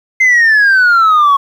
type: exponential sweep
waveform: sine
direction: down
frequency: 2093 to 1100 Hz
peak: -3 dBFS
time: 0.2-1.37 s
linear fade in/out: 10 ms
effects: tanh soft clip ceiling -4 dBFS + 7-bit